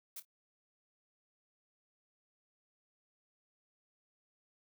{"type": "noise with echo", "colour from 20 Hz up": "blue", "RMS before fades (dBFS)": -45, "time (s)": [0.16, 0.2], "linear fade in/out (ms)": 5, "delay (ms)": 26, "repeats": 2, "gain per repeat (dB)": -14, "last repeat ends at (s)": 0.252, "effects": []}